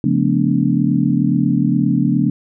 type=tone cluster; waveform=sine; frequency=140.4 / 177.6 / 219.9 / 247.2 / 289.4 Hz; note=C#3 / F3 / A3 / B3 / D4; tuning=+22 / +29 / -1 / +2 / -25 cents; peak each=-19 dBFS; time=0.04-2.3 s; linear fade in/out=2 ms; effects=none